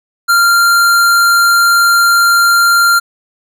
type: tone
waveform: square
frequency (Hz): 1389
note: F6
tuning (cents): -10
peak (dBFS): -7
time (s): 0.28-3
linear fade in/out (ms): 20
effects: none